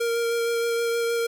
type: tone with vibrato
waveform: square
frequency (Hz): 466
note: A#4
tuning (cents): -1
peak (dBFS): -23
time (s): 0-1.27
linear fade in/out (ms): 10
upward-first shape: sine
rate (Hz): 6.4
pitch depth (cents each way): 11
effects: none